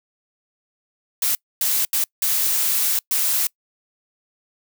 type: noise bursts at uneven times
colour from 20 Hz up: blue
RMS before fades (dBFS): -20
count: 5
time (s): 1.22-1.35 / 1.61-1.85 / 1.93-2.04 / 2.22-2.99 / 3.11-3.47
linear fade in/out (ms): 2
effects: noise-tail reverb RT60 0.1 s tail -26 dB re dry

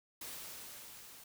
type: noise with level ramp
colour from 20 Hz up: white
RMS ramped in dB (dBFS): -45 to -55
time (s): 0.21-1.24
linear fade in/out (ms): 5
effects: none

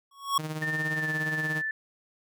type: tone with exponential growth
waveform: square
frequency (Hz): 1108.7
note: C#6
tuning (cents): 0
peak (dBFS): -20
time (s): 0.11-0.38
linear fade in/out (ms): 5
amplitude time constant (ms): 57
type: tone with tremolo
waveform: sawtooth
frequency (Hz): 155.56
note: D#3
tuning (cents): 0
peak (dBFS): -26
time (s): 0.38-1.62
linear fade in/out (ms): 20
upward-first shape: sine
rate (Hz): 17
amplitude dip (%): 55
type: tone with pitch glide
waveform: sine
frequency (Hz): 1800 to 1757.9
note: A6 to A6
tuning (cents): +39 to -2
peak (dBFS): -28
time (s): 0.62-1.71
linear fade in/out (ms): 2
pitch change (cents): -41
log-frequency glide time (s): 0.93-1.08
effects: none

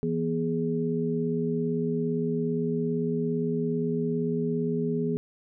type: tone cluster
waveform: sine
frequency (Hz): 164.4 / 242 / 416.3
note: E3 / B3 / G#4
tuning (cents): -4 / -35 / +4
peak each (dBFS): -29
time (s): 0.03-5.17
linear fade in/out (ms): 0
effects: none

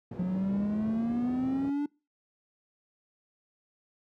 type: low-pass noise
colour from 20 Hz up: white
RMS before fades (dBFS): -40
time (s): 0.11-1.7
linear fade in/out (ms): 5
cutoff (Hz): 290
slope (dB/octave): 12
type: exponential sweep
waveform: triangle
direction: up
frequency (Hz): 179 to 293.7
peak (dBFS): -25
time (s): 0.19-1.86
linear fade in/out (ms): 5
effects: noise-tail reverb RT60 0.3 s tail -25 dB re dry + high-pass 100 Hz 12 dB/octave

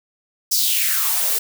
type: noise with high-pass filter sweep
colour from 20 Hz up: blue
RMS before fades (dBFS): -19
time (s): 0.51-1.39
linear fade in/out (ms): 10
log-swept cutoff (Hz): 5600 to 390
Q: 3.7
effects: none

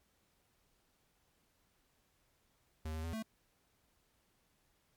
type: tone with pitch steps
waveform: square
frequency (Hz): 78.6 / 79.5 / 82.7 / 221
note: D#2 / D#2 / E2 / A3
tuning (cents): +18 / +38 / +6 / +8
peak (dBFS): -39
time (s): 2.85-3.226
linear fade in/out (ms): 5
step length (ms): 94
effects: pink hiss -75 dBFS RMS until 4.96 s + MP3 96 kbps

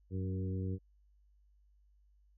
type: harmonic tone with a mistuned harmonic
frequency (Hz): 94.2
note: F#2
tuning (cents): +32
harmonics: 1 / 2 / 3 / 4 / 5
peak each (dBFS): -35 / -41 / -45 / -47 / -49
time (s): 0.1-0.79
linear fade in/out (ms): 50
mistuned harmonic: 2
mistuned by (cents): -16
effects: added 50 Hz sine -64 dBFS peak until 2.37 s

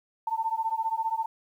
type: beating tone pair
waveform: sine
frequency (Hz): 889 / 904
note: A5 / A5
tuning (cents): +18 / +47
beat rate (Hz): 15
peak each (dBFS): -29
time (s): 0.27-1.26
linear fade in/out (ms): 5
effects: 10-bit

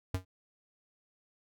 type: tone with exponential decay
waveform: square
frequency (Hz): 92.5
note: F#2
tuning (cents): 0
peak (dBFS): -27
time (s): 0.14-0.25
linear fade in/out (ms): 5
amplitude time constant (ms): 23
effects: none

